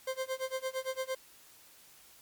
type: tone with tremolo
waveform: 40% pulse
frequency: 523.3 Hz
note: C5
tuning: in tune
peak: -30 dBFS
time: 0.07-1.15 s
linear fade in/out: 5 ms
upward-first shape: sine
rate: 8.8 Hz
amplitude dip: 95%
effects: white hiss -58 dBFS RMS until 2.21 s + MP3 96 kbps